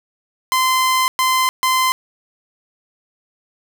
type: tone bursts at uneven times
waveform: sawtooth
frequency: 1034 Hz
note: C6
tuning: 21 cents flat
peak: -10 dBFS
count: 3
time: 0.52-1.08 / 1.19-1.49 / 1.63-1.92 s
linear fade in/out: 0 ms
effects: none